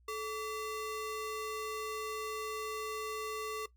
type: ring-modulated tone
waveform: square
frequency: 790 Hz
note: G5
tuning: 13 cents sharp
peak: -34 dBFS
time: 0.08-3.66 s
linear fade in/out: 5 ms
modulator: 357 Hz
effects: noise-tail reverb RT60 0.1 s tail -17 dB re dry + added 60 Hz sine -62 dBFS peak until 3.76 s